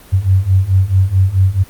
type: beating tone pair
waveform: sine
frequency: 92.4 / 97 Hz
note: F#2 / G2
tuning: -2 / -18 cents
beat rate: 4.6 Hz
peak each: -13 / -11 dBFS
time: 0.12-1.64 s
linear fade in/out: 20 ms
effects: pink hiss -41 dBFS RMS until 1.69 s + Opus 32 kbps